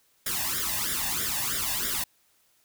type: noise with flanger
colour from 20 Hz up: white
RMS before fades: -29 dBFS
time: 0.26-2.04 s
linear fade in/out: 5 ms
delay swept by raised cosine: 0.56 to 1.13 ms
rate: 3.1 Hz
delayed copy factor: +1
effects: white hiss -66 dBFS RMS until 2.64 s